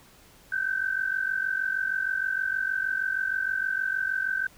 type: tone pair together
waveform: sine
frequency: 1521.6 / 1568 Hz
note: F#6 / G6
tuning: +48 / 0 cents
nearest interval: minor second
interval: 52 cents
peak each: -28 dBFS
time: 0.52-4.47 s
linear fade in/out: 5 ms
effects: pink hiss -55 dBFS RMS until 4.57 s